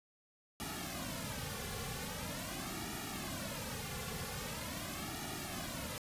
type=noise with flanger; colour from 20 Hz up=pink; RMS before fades=-42 dBFS; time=0.6-5.98 s; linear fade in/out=0 ms; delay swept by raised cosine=1.9 to 3.2 ms; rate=0.43 Hz; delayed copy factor=-0.95; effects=resampled to 32000 Hz